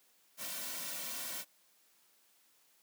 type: noise with comb filter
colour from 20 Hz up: white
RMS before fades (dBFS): -41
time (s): 0.37-1.45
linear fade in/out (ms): 50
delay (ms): 2.4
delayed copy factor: -0.7
effects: white hiss -69 dBFS RMS until 2.82 s + high-pass 200 Hz 12 dB/octave